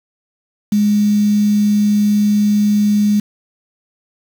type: tone with quantisation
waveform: sine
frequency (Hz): 207.7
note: G#3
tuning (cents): 0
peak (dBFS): -10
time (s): 0.72-3.2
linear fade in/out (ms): 5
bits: 5
effects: none